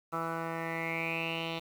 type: tone with low-pass filter sweep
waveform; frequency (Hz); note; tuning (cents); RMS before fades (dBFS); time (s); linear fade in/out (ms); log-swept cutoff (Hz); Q
10% pulse; 164.81; E3; 0; -35; 0.12-1.6; 20; 1300 to 3400; 8.4
effects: 9-bit